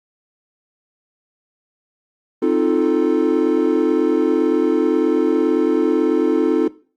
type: chord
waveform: triangle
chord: F dominant seventh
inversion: second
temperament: equal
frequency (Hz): 261.6 / 311.1 / 349.2 / 440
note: C4 / Eb4 / F4 / A4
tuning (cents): 0 / 0 / 0 / 0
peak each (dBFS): -19 / -17 / -17 / -17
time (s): 2.42-6.68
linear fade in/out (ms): 5
effects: noise-tail reverb RT60 0.4 s tail -19 dB re dry + Opus 24 kbps